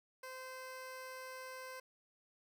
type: tone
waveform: 15% pulse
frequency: 517 Hz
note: C5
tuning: 21 cents flat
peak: -40 dBFS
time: 0.23-1.8 s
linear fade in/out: 5 ms
effects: none

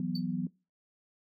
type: chord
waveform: sine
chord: E suspended second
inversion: none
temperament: equal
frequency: 164.81 / 185 / 246.9 Hz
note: E3 / F#3 / B3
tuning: 0 / 0 / 0 cents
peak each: -36 / -33 / -35 dBFS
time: 0-0.47 s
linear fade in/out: 2 ms
type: tone with exponential decay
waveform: triangle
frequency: 4538 Hz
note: C#8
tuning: 40 cents sharp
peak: -34 dBFS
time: 0.15-0.24 s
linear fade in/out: 5 ms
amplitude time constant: 19 ms
effects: noise-tail reverb RT60 0.3 s tail -22 dB re dry

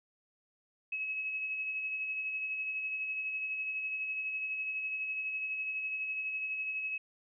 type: tone with tremolo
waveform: sine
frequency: 2570 Hz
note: E7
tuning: 45 cents flat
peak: -32 dBFS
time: 0.92-6.98 s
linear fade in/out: 5 ms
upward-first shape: sine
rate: 12 Hz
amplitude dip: 35%
effects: none

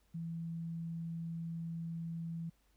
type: tone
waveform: sine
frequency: 165.9 Hz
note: E3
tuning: 11 cents sharp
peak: -38 dBFS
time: 0.14-2.5 s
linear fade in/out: 10 ms
effects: added 50 Hz sine -70 dBFS peak until 2.76 s + pink hiss -75 dBFS RMS until 2.76 s

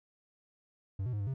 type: tone with pitch steps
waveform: triangle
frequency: 96.5 / 125 / 103.8 / 99.6 / 133.8 Hz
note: G2 / B2 / G#2 / G2 / C3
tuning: -27 / +21 / 0 / +28 / +39 cents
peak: -30 dBFS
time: 0.99-1.34 s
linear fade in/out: 5 ms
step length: 70 ms
effects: none

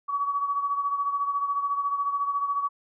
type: beating tone pair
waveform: sine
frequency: 1132 / 1146 Hz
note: C#6 / D6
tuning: +36 / -43 cents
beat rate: 14 Hz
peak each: -25 / -32 dBFS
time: 0.08-2.69 s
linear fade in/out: 20 ms
effects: none

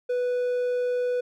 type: tone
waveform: triangle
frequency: 493.9 Hz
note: B4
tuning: in tune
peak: -21 dBFS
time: 0.09-1.21 s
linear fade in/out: 10 ms
effects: none

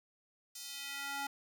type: tone with high-pass filter sweep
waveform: square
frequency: 279.7 Hz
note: C#4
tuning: 16 cents sharp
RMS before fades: -42 dBFS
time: 0.55-1.27 s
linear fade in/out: 5 ms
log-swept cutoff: 5800 to 790 Hz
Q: 1.2
effects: none

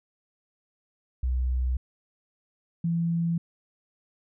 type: tone pair in turn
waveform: sine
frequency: 63 / 168.19 Hz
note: B1 / E3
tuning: +35 / +35 cents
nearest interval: octave + perfect fourth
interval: 1700 cents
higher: second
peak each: -23 dBFS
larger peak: neither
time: 1.23-1.77 / 2.84-3.38 s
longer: neither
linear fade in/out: 5 ms
effects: none

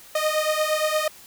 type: beating tone pair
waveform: sawtooth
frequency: 613 / 621.6 Hz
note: D#5 / D#5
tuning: -26 / -2 cents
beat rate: 8.6 Hz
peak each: -20 dBFS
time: 0.15-1.08 s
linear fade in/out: 5 ms
effects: white hiss -47 dBFS RMS until 1.26 s

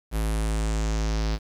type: tone with low-pass filter sweep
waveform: square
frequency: 54 Hz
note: A1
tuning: 32 cents flat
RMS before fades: -25 dBFS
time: 0.11-1.39 s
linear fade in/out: 50 ms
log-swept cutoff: 12000 to 4800 Hz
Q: 2.8
effects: 8-bit

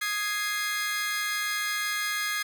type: chord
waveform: sawtooth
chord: Ab major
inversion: second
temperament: equal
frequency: 1244.5 / 1661.2 / 2093 Hz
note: Eb6 / Ab6 / C7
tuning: 0 / 0 / 0 cents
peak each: -31 / -27 / -28 dBFS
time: 0.01-2.43 s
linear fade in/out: 10 ms
effects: none

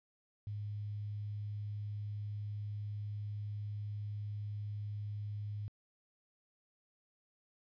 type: tone with quantisation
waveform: sine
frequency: 103.83 Hz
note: G#2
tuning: in tune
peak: -38 dBFS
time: 0.47-5.68 s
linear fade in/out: 0 ms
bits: 11
effects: resampled to 11025 Hz

